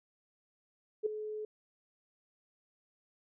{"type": "tone with ADSR envelope", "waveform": "sine", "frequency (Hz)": 427.7, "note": "A4", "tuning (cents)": -49, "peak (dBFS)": -25, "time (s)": [1.03, 1.45], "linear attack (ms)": 31, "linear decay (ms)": 6, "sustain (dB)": -12, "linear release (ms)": 3, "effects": []}